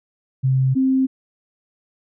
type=tone pair in turn; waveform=sine; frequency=131.7 / 263.4 Hz; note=C3 / C4; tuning=+12 / +12 cents; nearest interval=octave; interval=1200 cents; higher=second; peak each=-14 dBFS; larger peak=neither; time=0.43-0.75 / 0.75-1.07 s; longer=neither; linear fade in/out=20 ms; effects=none